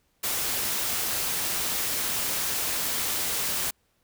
white noise, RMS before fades -28 dBFS, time 0.23-3.71 s, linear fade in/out 10 ms, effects pink hiss -70 dBFS RMS until 4.03 s

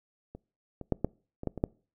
clicks, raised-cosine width 2 ms, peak -29 / -26 / -12 / -13 / -25 / -16 / -24 / -12 dBFS, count 8, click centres 0.35 / 0.813 / 0.923 / 1.046 / 1.434 / 1.473 / 1.577 / 1.639 s, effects noise-tail reverb RT60 0.4 s tail -25 dB re dry

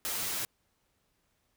white noise with comb filter, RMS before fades -34 dBFS, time 0.05-0.45 s, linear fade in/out 0 ms, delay 9 ms, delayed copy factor +0.7, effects pink hiss -75 dBFS RMS until 1.56 s

